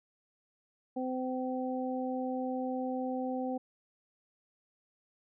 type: harmonic tone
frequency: 256.5 Hz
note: C4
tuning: 34 cents flat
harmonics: 1 / 2 / 3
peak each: -34 / -37 / -39 dBFS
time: 0.96-3.58 s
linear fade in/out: 10 ms
effects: none